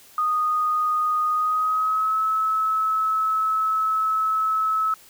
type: tone with pitch glide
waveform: sine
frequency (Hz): 1238 to 1296.6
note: D#6 to E6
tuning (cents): -9 to -29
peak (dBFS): -19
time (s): 0.18-4.94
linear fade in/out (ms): 2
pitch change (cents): +80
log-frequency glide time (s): 1.32-2.2
effects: white hiss -50 dBFS RMS until 5.09 s